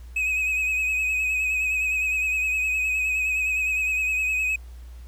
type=tone with vibrato; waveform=triangle; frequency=2538 Hz; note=D#7; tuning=34 cents sharp; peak=-20 dBFS; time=0.16-4.56 s; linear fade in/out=5 ms; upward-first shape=sine; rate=9.7 Hz; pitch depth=36 cents each way; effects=added 60 Hz sine -38 dBFS peak until 5.07 s + pink hiss -57 dBFS RMS until 5.07 s